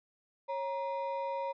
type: ring-modulated tone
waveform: triangle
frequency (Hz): 746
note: F#5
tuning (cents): +14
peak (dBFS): -28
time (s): 0.48-1.53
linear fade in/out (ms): 20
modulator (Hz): 198
effects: resampled to 11025 Hz